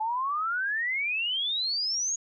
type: exponential sweep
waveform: sine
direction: up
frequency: 853 to 6750 Hz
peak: -26 dBFS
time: 0-2.16 s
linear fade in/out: 10 ms
effects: none